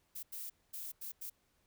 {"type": "noise bursts at uneven times", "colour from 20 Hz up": "violet", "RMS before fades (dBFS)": -44, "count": 5, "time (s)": [[0.15, 0.23], [0.32, 0.5], [0.73, 0.92], [1.01, 1.12], [1.21, 1.3]], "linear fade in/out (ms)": 10, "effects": ["pink hiss -75 dBFS RMS until 1.66 s"]}